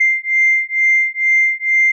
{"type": "beating tone pair", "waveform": "sine", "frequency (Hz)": [2093, 2095.2], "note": ["C7", "C7"], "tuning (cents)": [0, 2], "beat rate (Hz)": 2.2, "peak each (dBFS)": -14, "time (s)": [0, 1.92], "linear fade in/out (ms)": 10, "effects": ["tanh soft clip ceiling -4 dBFS"]}